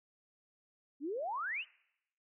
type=exponential sweep; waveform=sine; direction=up; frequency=263 to 3114 Hz; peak=-35 dBFS; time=1-1.65 s; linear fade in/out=50 ms; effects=noise-tail reverb RT60 0.8 s tail -23 dB re dry